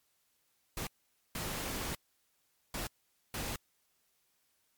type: noise bursts at uneven times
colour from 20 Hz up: pink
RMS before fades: -38 dBFS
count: 4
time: 0.77-0.87 / 1.35-1.95 / 2.74-2.87 / 3.34-3.56 s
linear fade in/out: 2 ms
effects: white hiss -75 dBFS RMS until 4.77 s + MP3 96 kbps